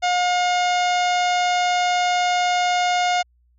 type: harmonic tone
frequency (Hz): 716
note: F5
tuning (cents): +43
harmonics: 1 / 2 / 3 / 4 / 5 / 6 / 7 / 8 / 9 / 10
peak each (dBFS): -18 / -28 / -27 / -31 / -31 / -36 / -36 / -41 / -36 / -42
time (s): 0.02-3.23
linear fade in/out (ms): 20
effects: added 60 Hz sine -57 dBFS peak until 3.58 s